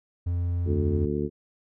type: tone with pitch glide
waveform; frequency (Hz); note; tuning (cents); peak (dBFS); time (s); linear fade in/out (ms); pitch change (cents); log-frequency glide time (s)
triangle; 87.31 to 86.26; F2 to F2; 0 to -21; -22; 0.26-1.06; 10; -21; 0.67-0.81
type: harmonic tone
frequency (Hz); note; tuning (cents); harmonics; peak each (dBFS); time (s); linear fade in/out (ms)
73.42; D2; 0; 1 / 2 / 3 / 4 / 5 / 6; -34 / -32 / -31 / -33 / -30 / -33; 0.65-1.3; 50
effects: none